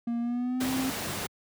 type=tone with pitch glide; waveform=triangle; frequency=235.1 to 262.4 Hz; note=A#3 to C4; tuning=+15 to +5 cents; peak=-25 dBFS; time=0.07-0.9 s; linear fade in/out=5 ms; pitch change=+190 cents; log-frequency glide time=0.2-0.73 s
type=noise; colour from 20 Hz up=pink; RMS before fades=-33 dBFS; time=0.6-1.27 s; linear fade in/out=10 ms
effects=high-pass 100 Hz 12 dB/octave